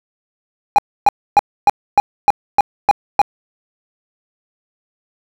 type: tone bursts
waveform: triangle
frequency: 816 Hz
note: G#5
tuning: 31 cents flat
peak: -3 dBFS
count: 9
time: 0.76-3.216 s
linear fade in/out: 0 ms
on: 24 ms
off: 280 ms
effects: none